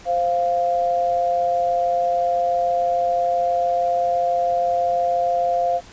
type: tone pair together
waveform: sine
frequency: 523.3 / 696 Hz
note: C5 / F5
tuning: 0 / -6 cents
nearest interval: perfect fourth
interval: 494 cents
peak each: -23 / -18 dBFS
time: 0.05-5.81 s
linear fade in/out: 50 ms
effects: pink hiss -44 dBFS RMS until 5.92 s + resampled to 16000 Hz